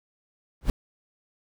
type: noise with exponential growth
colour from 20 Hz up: brown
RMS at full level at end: -18 dBFS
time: 0.61-0.7 s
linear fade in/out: 1 ms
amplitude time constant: 19 ms
effects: none